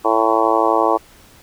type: harmonic tone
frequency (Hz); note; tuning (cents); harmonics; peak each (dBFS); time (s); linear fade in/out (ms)
111.8; A2; +28; 3 / 4 / 5 / 6 / 7 / 8 / 9 / 10; -21 / -21 / -21 / -21 / -21 / -21 / -21 / -21; 0.04-0.98; 20
effects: pink hiss -47 dBFS RMS until 1.42 s